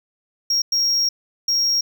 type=tone bursts at uneven times; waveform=triangle; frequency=5588 Hz; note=F8; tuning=in tune; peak=-15 dBFS; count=3; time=0.5-0.62 / 0.72-1.09 / 1.48-1.81 s; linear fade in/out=5 ms; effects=none